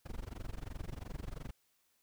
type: noise with amplitude modulation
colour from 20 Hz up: brown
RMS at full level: -39 dBFS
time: 0.05-1.51 s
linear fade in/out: 10 ms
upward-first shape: sine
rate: 22.9 Hz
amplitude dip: 100%
effects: white hiss -75 dBFS RMS until 2.02 s